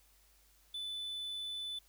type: tone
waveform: triangle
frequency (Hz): 3498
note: A7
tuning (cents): -11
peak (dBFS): -37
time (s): 0.74-1.79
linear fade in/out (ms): 5
effects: added 50 Hz sine -68 dBFS peak until 1.88 s + white hiss -68 dBFS RMS until 1.88 s